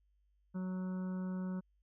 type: harmonic tone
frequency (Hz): 185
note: F#3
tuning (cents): 0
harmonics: 1 / 2 / 3 / 5 / 6 / 7 / 8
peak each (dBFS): -36 / -52 / -53 / -57 / -61 / -60 / -60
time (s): 0.54-1.61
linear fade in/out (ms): 20
effects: added 50 Hz sine -70 dBFS peak until 1.82 s